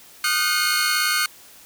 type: tone cluster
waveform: sawtooth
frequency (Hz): 1233 / 1435 / 1527 / 2153 / 4363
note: D#6 / F6 / G6 / C7 / C#8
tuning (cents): -16 / +47 / -46 / +49 / -28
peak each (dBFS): -22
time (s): 0.24-1.26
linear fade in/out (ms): 2
effects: white hiss -47 dBFS RMS until 1.65 s